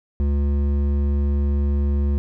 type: tone with hard clipping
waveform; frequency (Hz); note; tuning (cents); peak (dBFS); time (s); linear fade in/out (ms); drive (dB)
triangle; 71.1; C#2; +45; -19; 0.2-2.18; 0; 14
effects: none